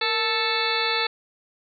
harmonic tone with a mistuned harmonic, 440 Hz, A4, in tune, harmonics 1 / 2 / 3 / 4 / 5 / 6 / 8 / 9 / 10, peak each -30 / -30 / -30 / -30 / -30 / -30 / -30 / -30 / -30 dBFS, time 0.01-1.07 s, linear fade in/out 5 ms, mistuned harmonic 1, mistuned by +89 cents, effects none

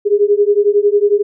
sine beating tone pair, 404.9 / 415.9 Hz, G#4 / G#4, -44 / +2 cents, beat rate 11 Hz, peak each -12 dBFS, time 0.05-1.23 s, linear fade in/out 20 ms, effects none

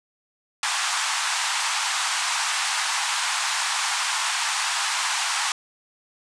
pink band-pass noise, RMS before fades -25 dBFS, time 0.63-5.52 s, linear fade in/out 2 ms, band 820 to 9300 Hz, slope 48 dB/octave, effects none

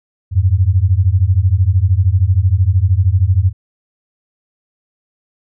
sine beating tone pair, 87 / 100 Hz, F2 / G2, -6 / +35 cents, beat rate 13 Hz, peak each -12 dBFS, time 0.31-3.53 s, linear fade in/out 50 ms, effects none

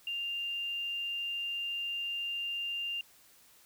sine tone, 2794 Hz, F7, in tune, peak -33 dBFS, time 0.07-3.01 s, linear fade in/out 2 ms, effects white hiss -61 dBFS RMS until 3.65 s

